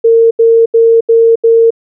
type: tone bursts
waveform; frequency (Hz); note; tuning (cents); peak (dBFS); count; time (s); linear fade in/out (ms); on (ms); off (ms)
sine; 457.4; A#4; -33; -3; 5; 0.04-1.706; 10; 270; 79
effects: none